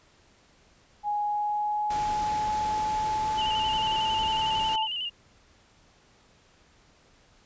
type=tone with pitch glide; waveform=sine; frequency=830.6 to 877.5 Hz; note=G#5 to A5; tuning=0 to -5 cents; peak=-25 dBFS; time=1.03-4.88 s; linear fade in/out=50 ms; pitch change=+95 cents; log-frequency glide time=1.23-4.16 s
type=noise; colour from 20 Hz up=pink; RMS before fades=-38 dBFS; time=1.9-4.76 s; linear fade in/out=5 ms
type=tone with vibrato; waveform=sine; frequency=2921 Hz; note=F#7; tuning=23 cents flat; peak=-29 dBFS; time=3.37-5.1 s; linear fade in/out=20 ms; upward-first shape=square; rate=11 Hz; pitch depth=54 cents each way
effects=pink hiss -60 dBFS RMS until 7.45 s + resampled to 16000 Hz